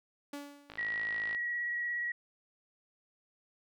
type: tone with exponential decay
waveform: sawtooth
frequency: 286.4 Hz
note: D4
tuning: 43 cents flat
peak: -34 dBFS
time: 0.33-0.93 s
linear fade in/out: 5 ms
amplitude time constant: 130 ms
type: click train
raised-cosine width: 0.3 ms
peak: -29 dBFS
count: 36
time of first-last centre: 0.7-1.348 s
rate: 54 Hz
type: tone with vibrato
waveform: sine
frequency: 1917 Hz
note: A#6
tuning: 48 cents sharp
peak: -32 dBFS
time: 0.78-2.12 s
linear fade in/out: 5 ms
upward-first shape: triangle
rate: 17 Hz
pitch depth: 19 cents each way
effects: none